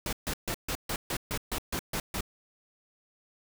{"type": "noise bursts", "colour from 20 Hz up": "pink", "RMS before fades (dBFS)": -32, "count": 11, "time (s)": [0.06, 2.208], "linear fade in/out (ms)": 2, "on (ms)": 68, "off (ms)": 140, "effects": []}